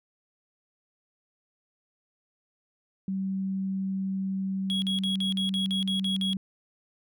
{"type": "tone", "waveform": "sine", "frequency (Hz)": 192, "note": "G3", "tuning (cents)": -36, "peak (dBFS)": -27, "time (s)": [3.08, 6.37], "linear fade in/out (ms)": 2}
{"type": "tone bursts", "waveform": "triangle", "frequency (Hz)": 3322, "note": "G#7", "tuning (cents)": 0, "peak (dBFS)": -26, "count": 10, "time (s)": [4.7, 6.332], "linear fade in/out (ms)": 0, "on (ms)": 120, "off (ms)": 48}
{"effects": []}